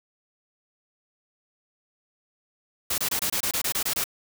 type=noise bursts; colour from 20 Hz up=white; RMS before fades=-26 dBFS; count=11; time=2.9-4.041 s; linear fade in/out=5 ms; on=81 ms; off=25 ms; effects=none